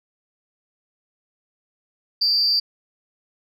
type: tone with amplitude modulation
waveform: sine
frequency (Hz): 4699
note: D8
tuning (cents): 0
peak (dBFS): -12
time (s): 2.21-2.6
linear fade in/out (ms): 10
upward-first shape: sine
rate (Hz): 230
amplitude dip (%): 70
effects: tanh soft clip ceiling -10 dBFS